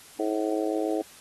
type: harmonic tone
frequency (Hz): 107.4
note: A2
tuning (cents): -41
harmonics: 3 / 4 / 5 / 6 / 7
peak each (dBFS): -28 / -30 / -32 / -34 / -35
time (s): 0.19-1.02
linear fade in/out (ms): 5
effects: white hiss -50 dBFS RMS until 1.2 s + AAC 32 kbps